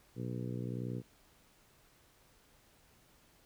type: harmonic tone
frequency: 61.2 Hz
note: B1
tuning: 15 cents flat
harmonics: 2 / 3 / 4 / 5 / 6 / 7 / 8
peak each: -39 / -43 / -45 / -47 / -49 / -50 / -51 dBFS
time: 0.15-1.03 s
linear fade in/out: 50 ms
effects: pink hiss -66 dBFS RMS until 3.45 s